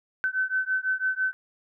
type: beating tone pair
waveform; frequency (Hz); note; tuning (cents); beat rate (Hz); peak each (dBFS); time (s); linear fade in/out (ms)
sine; 1521 / 1527; F#6 / G6; +47 / -46; 6; -27; 0.24-1.33; 0
effects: none